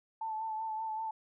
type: tone with vibrato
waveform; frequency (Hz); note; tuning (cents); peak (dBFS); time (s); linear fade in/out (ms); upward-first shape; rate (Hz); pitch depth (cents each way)
sine; 880; A5; 0; -34; 0.21-1.11; 5; sine; 5.2; 28
effects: none